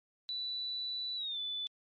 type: tone with pitch glide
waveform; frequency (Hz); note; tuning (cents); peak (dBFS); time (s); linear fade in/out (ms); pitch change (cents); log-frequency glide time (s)
sine; 3965 to 3492; B7 to A7; +6 to -14; -35; 0.29-1.67; 0; -220; 1.16-1.39
effects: MP3 32 kbps